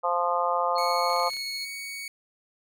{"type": "harmonic tone", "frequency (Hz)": 174.61, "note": "F3", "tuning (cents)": 0, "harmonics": [3, 4, 5, 6, 7], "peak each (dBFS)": [-29, -29, -29, -29, -29], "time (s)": [0.03, 1.3], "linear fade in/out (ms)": 20}
{"type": "tone with tremolo", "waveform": "sine", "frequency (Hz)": 4300, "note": "C8", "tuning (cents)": 47, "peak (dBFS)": -31, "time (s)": [0.75, 1.66], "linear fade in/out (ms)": 20, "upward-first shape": "triangle", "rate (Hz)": 14, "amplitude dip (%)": 30}
{"type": "tone with pitch glide", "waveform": "sawtooth", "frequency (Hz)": [2217, 2235], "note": ["C#7", "C#7"], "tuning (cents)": [0, 14], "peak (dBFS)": -31, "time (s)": [0.78, 2.08], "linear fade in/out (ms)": 2, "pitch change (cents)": 14, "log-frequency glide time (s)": [1.55, 1.67]}
{"type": "clicks", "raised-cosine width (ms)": 0.2, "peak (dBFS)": -30, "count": 9, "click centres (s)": [1.101, 1.132, 1.164, 1.198, 1.232, 1.272, 1.303, 1.335, 1.368]}
{"effects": []}